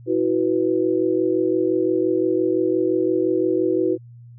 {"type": "chord", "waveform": "sine", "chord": "E suspended second", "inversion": "none", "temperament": "equal with one note detuned", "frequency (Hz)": [324.2, 370, 493.9], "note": ["E4", "F#4", "B4"], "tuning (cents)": [-29, 0, 0], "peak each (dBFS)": [-21, -20, -24], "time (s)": [0.06, 3.98], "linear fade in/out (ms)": 50, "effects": ["added 119 Hz sine -40 dBFS peak until 4.38 s"]}